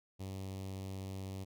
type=tone with notch filter; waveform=sawtooth; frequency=96 Hz; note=G2; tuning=36 cents flat; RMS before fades=-43 dBFS; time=0.19-1.45 s; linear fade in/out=20 ms; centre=1500 Hz; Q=0.83; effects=none